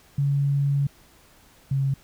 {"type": "tone pair in turn", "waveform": "sine", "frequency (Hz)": [140.8, 136.4], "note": ["C#3", "C#3"], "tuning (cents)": [27, -28], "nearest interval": "minor second", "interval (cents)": 55, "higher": "first", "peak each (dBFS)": [-19, -20], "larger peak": "first", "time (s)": [[0.18, 0.87], [1.71, 1.94]], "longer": "first", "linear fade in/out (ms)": 5, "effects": ["pink hiss -55 dBFS RMS until 2.03 s"]}